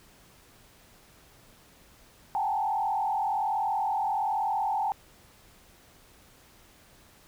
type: tone with frequency modulation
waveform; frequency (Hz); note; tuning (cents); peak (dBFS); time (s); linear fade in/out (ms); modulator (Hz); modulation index
sine; 830.6; G#5; 0; -25; 2.35-4.92; 0; 41.2; 1.7
effects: pink hiss -57 dBFS RMS until 7.27 s